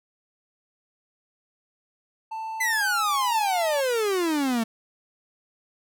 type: tone with vibrato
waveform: triangle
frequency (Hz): 857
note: A5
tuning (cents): -46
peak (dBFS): -28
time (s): 2.31-3.81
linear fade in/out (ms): 10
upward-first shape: square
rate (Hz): 1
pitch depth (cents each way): 59
type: exponential sweep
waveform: 45% pulse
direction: down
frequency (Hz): 2059 to 220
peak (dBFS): -22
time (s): 2.6-4.64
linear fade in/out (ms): 10
effects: none